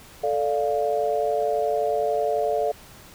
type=chord; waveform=sine; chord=D minor; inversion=second; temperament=equal; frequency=440 / 587.3 / 698.5 Hz; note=A4 / D5 / F5; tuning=0 / 0 / 0 cents; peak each=-25 dBFS; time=0.23-2.72 s; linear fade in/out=10 ms; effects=pink hiss -47 dBFS RMS until 3.14 s